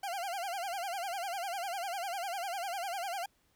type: tone with vibrato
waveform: 40% pulse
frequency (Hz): 740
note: F#5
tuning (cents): 0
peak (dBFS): -34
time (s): 0.03-3.26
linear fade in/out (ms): 5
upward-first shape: sine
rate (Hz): 10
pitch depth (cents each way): 160
effects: pink hiss -72 dBFS RMS until 3.55 s